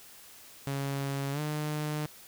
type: tone with pitch glide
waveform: sawtooth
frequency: 138.59 to 151.13 Hz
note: C#3 to D3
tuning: 0 to +50 cents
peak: -27 dBFS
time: 0.67-2.06 s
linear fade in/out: 0 ms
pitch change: +150 cents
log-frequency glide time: 1.32-1.4 s
effects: white hiss -52 dBFS RMS until 2.27 s